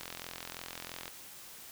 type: click train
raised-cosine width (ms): 0.2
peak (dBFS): -23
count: 47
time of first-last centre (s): 0.01-1.08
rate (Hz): 43
effects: white hiss -50 dBFS RMS until 1.71 s